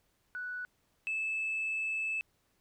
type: tone pair in turn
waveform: sine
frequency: 1480 / 2618 Hz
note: F#6 / E7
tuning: 0 / -13 cents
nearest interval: minor seventh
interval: 987 cents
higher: second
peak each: -36 / -30 dBFS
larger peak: second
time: 0.35-0.65 / 1.07-2.21 s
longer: second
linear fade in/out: 0 ms
effects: tanh soft clip ceiling -28 dBFS + pink hiss -74 dBFS RMS until 2.6 s